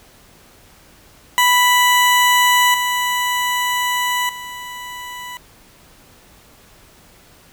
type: tone with level steps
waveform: 20% pulse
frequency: 987.8 Hz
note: B5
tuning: in tune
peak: -6 / -12 / -24 dBFS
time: 1.38-5.37 s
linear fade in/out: 0 ms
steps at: 2.74 / 4.29 s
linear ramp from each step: 2 ms
effects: pink hiss -48 dBFS RMS until 7.52 s